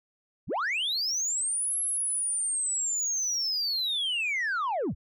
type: linear two-way sweep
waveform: sine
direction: up then down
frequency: 37.57 to 11210 to 37.57 Hz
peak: -24 dBFS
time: 0.47-4.95 s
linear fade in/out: 50 ms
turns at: 1.78 s
effects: tanh soft clip ceiling -25 dBFS